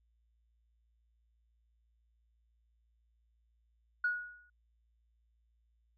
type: tone with exponential decay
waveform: sine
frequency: 1456 Hz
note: F#6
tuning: 28 cents flat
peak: -26 dBFS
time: 4.04-4.5 s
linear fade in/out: 5 ms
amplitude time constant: 100 ms
effects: tanh soft clip ceiling -22 dBFS + added 57 Hz sine -70 dBFS peak until 5.97 s